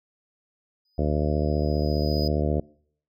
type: tone with exponential growth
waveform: triangle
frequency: 4978 Hz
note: D#8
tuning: in tune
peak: -28 dBFS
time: 0.85-2.28 s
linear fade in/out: 5 ms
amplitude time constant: 310 ms
type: harmonic tone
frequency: 74.9 Hz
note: D2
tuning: 35 cents sharp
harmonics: 1 / 2 / 3 / 4 / 5 / 6 / 7 / 8 / 9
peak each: -25 / -28 / -30 / -31 / -32 / -33 / -33 / -34 / -35 dBFS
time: 0.98-2.6 s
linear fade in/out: 5 ms
effects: noise-tail reverb RT60 0.6 s tail -24 dB re dry